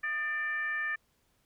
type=tone with frequency modulation; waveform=sine; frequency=1784 Hz; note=A6; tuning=23 cents sharp; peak=-30 dBFS; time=0.03-0.96 s; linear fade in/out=10 ms; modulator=558 Hz; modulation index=0.58; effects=pink hiss -72 dBFS RMS until 1.45 s

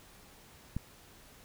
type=click; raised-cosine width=5 ms; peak=-21 dBFS; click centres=0.766 s; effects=pink hiss -57 dBFS RMS until 1.44 s

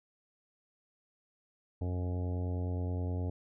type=harmonic tone with a mistuned harmonic; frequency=89.6 Hz; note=F2; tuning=45 cents sharp; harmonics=1 / 2 / 3 / 4 / 5 / 6 / 7 / 8 / 9; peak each=-32 / -44 / -42 / -49 / -46 / -52 / -50 / -54 / -55 dBFS; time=1.81-3.3 s; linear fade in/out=5 ms; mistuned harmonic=9; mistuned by=+57 cents; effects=none

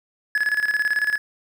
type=tone with tremolo; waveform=triangle; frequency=1700 Hz; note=G#6; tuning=40 cents sharp; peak=-15 dBFS; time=0.35-1.18 s; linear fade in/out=2 ms; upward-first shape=square; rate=18 Hz; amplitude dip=70%; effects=8-bit

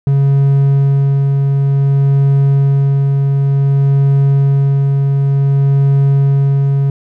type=tone with tremolo; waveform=triangle; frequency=138.59 Hz; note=C#3; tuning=in tune; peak=-5 dBFS; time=0.07-6.9 s; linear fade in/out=2 ms; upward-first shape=sine; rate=0.55 Hz; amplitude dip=25%; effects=none

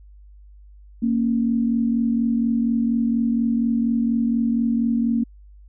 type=tone pair together; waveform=sine; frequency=230.9 / 275.1 Hz; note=A#3 / C#4; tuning=-16 / -13 cents; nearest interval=minor third; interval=303 cents; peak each=-18 / -25 dBFS; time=1.02-5.24 s; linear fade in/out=10 ms; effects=added 50 Hz sine -43 dBFS peak until 5.68 s

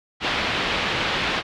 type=low-pass noise; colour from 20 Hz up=white; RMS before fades=-24 dBFS; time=0.2-1.43 s; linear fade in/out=50 ms; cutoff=3500 Hz; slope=24 dB/octave; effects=none

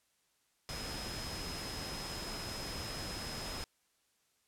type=tone in noise; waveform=sine; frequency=5100 Hz; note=D#8; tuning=42 cents sharp; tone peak=-45 dBFS; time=0.69-3.64 s; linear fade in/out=0 ms; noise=pink; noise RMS=-42 dBFS; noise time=0.69-3.64 s; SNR=-6 dB; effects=white hiss -75 dBFS RMS until 4.47 s + low-pass 11000 Hz 12 dB/octave

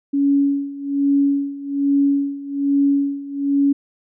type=tone with tremolo; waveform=sine; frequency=280.6 Hz; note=C#4; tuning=21 cents sharp; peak=-12 dBFS; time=0.13-3.73 s; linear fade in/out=10 ms; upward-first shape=sine; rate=1.2 Hz; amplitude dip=85%; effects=none

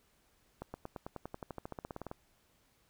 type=accelerating click train; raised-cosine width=1 ms; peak=-27 dBFS; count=20; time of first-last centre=0.62-2.114 s; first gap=120 ms; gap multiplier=0.95; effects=pink hiss -71 dBFS RMS until 2.89 s

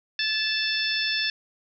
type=harmonic tone with a mistuned harmonic; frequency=882 Hz; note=A5; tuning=4 cents sharp; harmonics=2 / 3 / 4 / 5 / 6; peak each=-29 / -30 / -29 / -33 / -29 dBFS; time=0.19-1.3 s; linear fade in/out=2 ms; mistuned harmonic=2; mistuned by=-29 cents; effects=none

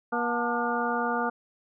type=harmonic tone with a mistuned harmonic; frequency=239 Hz; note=A#3; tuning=43 cents sharp; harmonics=1 / 2 / 3 / 4 / 5 / 6; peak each=-32 / -32 / -32 / -32 / -32 / -32 dBFS; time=0.12-1.3 s; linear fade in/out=10 ms; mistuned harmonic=4; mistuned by=-120 cents; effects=none

